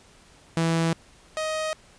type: tone pair in turn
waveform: sawtooth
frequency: 164.81 / 626.9 Hz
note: E3 / D#5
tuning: 0 / +13 cents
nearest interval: octave + major seventh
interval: 2313 cents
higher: second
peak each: -17 / -22 dBFS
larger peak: first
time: 0.57-0.93 / 1.37-1.73 s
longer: neither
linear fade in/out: 0 ms
effects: pink hiss -54 dBFS RMS until 1.98 s + resampled to 22050 Hz